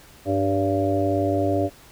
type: harmonic tone with a mistuned harmonic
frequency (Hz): 98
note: G2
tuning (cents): 0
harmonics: 1 / 3 / 4 / 5 / 6 / 7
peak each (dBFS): -26 / -24 / -27 / -34 / -25 / -27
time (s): 0.25-1.7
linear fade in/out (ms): 50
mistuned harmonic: 6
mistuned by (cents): -39
effects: pink hiss -49 dBFS RMS until 1.91 s